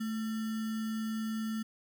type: tone with sample-and-hold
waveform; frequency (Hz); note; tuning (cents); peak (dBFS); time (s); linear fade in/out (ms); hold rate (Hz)
sine; 220; A3; 0; -32; 0-1.63; 10; 1575
effects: none